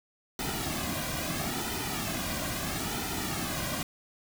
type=noise with flanger; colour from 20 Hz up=pink; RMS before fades=-33 dBFS; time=0.39-3.83 s; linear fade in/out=2 ms; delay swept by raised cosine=1.8 to 2.31 ms; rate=0.75 Hz; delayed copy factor=-0.7; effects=none